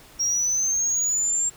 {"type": "linear sweep", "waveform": "sine", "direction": "up", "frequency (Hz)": [5588, 7459], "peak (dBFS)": -18, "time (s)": [0.19, 1.5], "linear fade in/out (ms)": 20, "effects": ["tanh soft clip ceiling -19 dBFS", "pink hiss -49 dBFS RMS until 1.56 s"]}